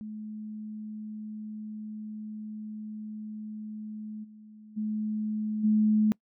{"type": "tone with level steps", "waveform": "sine", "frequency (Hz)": 214.2, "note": "A3", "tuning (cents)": -46, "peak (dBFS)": [-36, -47, -28, -20], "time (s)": [0.01, 6.12], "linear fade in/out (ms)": 0, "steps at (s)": [4.23, 4.76, 5.63], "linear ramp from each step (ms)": 20, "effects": ["noise-tail reverb RT60 0.1 s tail -25 dB re dry"]}